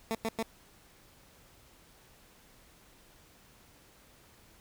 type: tone bursts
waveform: 15% pulse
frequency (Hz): 224.5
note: A3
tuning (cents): +35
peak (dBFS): -24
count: 3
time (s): 0.11-0.427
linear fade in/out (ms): 0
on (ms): 39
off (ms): 100
effects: pink hiss -60 dBFS RMS until 4.6 s